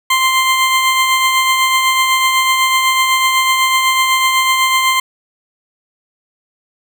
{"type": "tone with tremolo", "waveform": "20% pulse", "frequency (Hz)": 1046.5, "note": "C6", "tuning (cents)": 0, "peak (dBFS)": -4, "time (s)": [0.1, 5], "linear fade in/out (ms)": 5, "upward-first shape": "triangle", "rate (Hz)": 8, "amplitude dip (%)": 40, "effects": []}